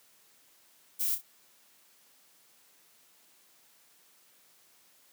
violet noise with echo, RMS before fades -30 dBFS, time 0.99-1.16 s, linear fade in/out 20 ms, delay 30 ms, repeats 2, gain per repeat -9 dB, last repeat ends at 1.22 s, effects white hiss -63 dBFS RMS until 5.12 s + high-pass 150 Hz 12 dB/octave

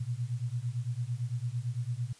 sine beating tone pair, 116.54 / 125.44 Hz, A#2 / B2, 0 / +27 cents, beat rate 8.9 Hz, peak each -34 / -34 dBFS, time 0-2.13 s, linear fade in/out 10 ms, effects white hiss -58 dBFS RMS until 2.19 s + resampled to 22050 Hz

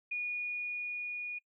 sine tone with level ramp, 2450 Hz, D#7, 27 cents flat, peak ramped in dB -32 to -36 dBFS, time 0.11-1.39 s, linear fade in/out 10 ms, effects noise-tail reverb RT60 0.1 s tail -24 dB re dry

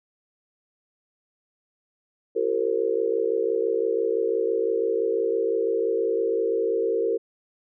sine tone cluster, 342.7 / 392.1 / 458 / 524 Hz, F4 / G4 / A#4 / C5, -33 / 0 / -31 / +2 cents, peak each -31 / -27 / -23 / -31 dBFS, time 2.35-7.18 s, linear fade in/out 20 ms, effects none

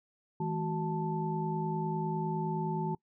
sine tone cluster, 161.4 / 211.2 / 372.3 / 880 Hz, E3 / G#3 / F#4 / A5, -36 / +29 / +11 / 0 cents, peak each -33 / -39 / -37 / -36 dBFS, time 0.4-2.95 s, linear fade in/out 5 ms, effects noise-tail reverb RT60 0.1 s tail -23 dB re dry

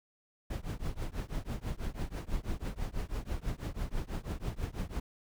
brown noise with tremolo, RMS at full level -32 dBFS, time 0.5-5 s, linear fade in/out 5 ms, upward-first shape triangle, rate 6.1 Hz, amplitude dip 100%, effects none

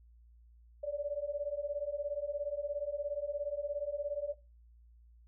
sine beating tone pair, 569 / 586 Hz, C#5 / D5, +45 / -4 cents, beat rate 17 Hz, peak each -38 / -36 dBFS, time 0.83-4.34 s, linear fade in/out 10 ms, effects noise-tail reverb RT60 0.3 s tail -19 dB re dry + added 58 Hz sine -57 dBFS peak until 5.27 s

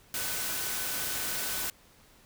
sine tone in noise, 1500 Hz, F#6, 23 cents sharp, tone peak -44 dBFS, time 0.14-1.7 s, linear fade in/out 2 ms, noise white, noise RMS -33 dBFS, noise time 0.14-1.7 s, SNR -14 dB, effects pink hiss -59 dBFS RMS until 2.25 s

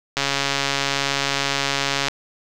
click train, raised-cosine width 0.2 ms, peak -3 dBFS, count 267, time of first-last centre 0.17-2.084 s, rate 139 Hz, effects none

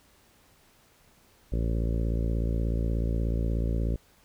harmonic tone, 56.6 Hz, A1, 50 cents sharp, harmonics 1 / 2 / 3 / 4 / 5 / 6 / 7 / 8 / 9 / 10, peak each -26 / -32 / -36 / -38 / -40 / -42 / -43 / -44 / -45 / -46 dBFS, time 1.52-3.96 s, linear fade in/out 5 ms, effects pink hiss -61 dBFS RMS until 4.24 s

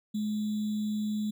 sine tone with sample-and-hold, 212 Hz, G#3, 36 cents sharp, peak -28 dBFS, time 0.14-1.31 s, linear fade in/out 10 ms, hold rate 3675 Hz, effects none

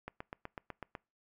click train, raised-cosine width 0.5 ms, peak -26 dBFS, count 8, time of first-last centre 0.08-0.952 s, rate 8.03 Hz, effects noise-tail reverb RT60 0.3 s tail -25 dB re dry

